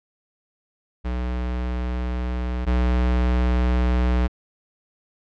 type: tone pair in turn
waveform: square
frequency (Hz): 61.5 / 61.5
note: B1 / B1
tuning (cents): -7 / -7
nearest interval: unison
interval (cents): 0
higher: neither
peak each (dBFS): -24 / -18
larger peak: second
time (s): 1.04-2.66 / 2.66-4.28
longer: neither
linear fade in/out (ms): 20
effects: low-pass 3000 Hz 12 dB/octave